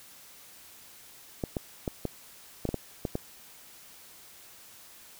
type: clicks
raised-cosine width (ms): 2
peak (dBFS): -16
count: 9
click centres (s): 1.438 / 1.568 / 1.878 / 2.053 / 2.653 / 2.69 / 2.743 / 3.052 / 3.154
effects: white hiss -52 dBFS RMS until 5.19 s